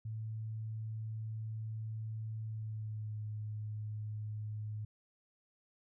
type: tone with pitch glide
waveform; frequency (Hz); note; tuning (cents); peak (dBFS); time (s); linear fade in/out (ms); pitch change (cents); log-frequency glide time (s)
sine; 110 to 106.75; A2 to G#2; 0 to +48; -38; 0.05-4.85; 5; -52; 2.44-3.19
effects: none